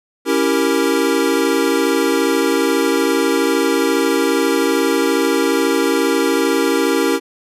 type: chord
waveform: square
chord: C# diminished seventh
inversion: none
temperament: equal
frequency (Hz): 277.2 / 329.6 / 392 / 466.2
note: C#4 / E4 / G4 / Bb4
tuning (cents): 0 / 0 / 0 / 0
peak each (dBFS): -20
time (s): 0.25-7.2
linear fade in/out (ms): 50
effects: resampled to 32000 Hz